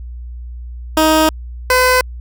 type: tone pair in turn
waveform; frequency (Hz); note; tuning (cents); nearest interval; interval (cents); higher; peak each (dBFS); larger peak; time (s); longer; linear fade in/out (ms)
15% pulse; 314.2 / 507.2; D#4 / B4; +17 / +46; minor sixth; 829; second; -3; neither; 0.97-1.29 / 1.7-2.01; first; 2
effects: added 60 Hz sine -26 dBFS peak until 2.2 s